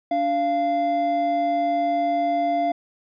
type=tone pair together; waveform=triangle; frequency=290.1 / 690 Hz; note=D4 / F5; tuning=-21 / -21 cents; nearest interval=octave + minor third; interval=1500 cents; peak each=-25 / -18 dBFS; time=0.11-2.72 s; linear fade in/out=5 ms; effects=resampled to 11025 Hz